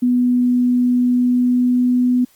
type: tone with pitch glide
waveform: sine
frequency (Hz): 246.9 to 248.6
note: B3 to B3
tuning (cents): 0 to +12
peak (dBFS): -12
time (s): 0.02-2.25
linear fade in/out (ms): 10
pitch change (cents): +12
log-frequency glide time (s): 1.06-2.14
effects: white hiss -54 dBFS RMS until 2.35 s + Opus 24 kbps